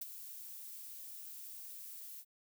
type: noise with ADSR envelope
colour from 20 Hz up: violet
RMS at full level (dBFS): -39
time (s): 0.01-2.25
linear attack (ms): 7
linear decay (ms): 22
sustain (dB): -10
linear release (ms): 61
effects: none

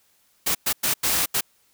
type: noise bursts at uneven times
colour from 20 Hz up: white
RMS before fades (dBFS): -22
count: 5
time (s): 0.46-0.55 / 0.66-0.73 / 0.83-0.94 / 1.03-1.26 / 1.34-1.41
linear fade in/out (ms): 10
effects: white hiss -63 dBFS RMS until 1.73 s

